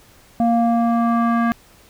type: tone with low-pass filter sweep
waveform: square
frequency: 233.1 Hz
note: A#3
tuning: in tune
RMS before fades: -17 dBFS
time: 0.4-1.52 s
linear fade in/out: 0 ms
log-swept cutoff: 660 to 1500 Hz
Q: 2.8
effects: pink hiss -50 dBFS RMS until 1.89 s